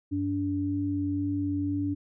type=tone pair together; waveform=sine; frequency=95.4 / 288.2 Hz; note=G2 / D4; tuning=-47 / -33 cents; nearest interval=octave + perfect fifth; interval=1914 cents; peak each=-32 / -27 dBFS; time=0.11-1.95 s; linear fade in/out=20 ms; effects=none